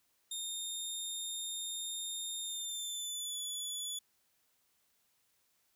20% pulse tone with pitch glide, 3661 to 3436 Hz, A#7 to A7, -32 to -42 cents, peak -32 dBFS, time 0.31-3.99 s, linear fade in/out 5 ms, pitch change -110 cents, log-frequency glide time 2.41-3.39 s, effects white hiss -75 dBFS RMS until 5.75 s

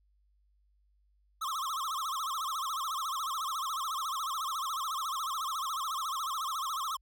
square tone with vibrato, 1174.7 Hz, D6, in tune, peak -33 dBFS, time 1.41-6.97 s, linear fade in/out 10 ms, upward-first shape sine, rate 14 Hz, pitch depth 210 cents each way, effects added 50 Hz sine -66 dBFS peak until 7.01 s

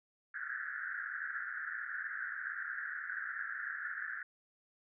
white band-pass noise, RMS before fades -41 dBFS, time 0.34-4.23 s, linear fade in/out 5 ms, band 1400 to 1800 Hz, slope 96 dB/octave, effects none

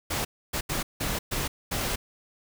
pink noise bursts at uneven times, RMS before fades -29 dBFS, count 6, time 0.1-0.25 / 0.53-0.61 / 0.69-0.83 / 1-1.19 / 1.31-1.48 / 1.71-1.96 s, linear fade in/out 10 ms, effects none

